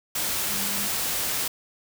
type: tone in noise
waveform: sine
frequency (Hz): 200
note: G3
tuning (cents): +35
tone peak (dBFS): -37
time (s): 0.5-0.88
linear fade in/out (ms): 5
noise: white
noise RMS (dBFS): -27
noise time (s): 0.15-1.48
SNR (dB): -13
effects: none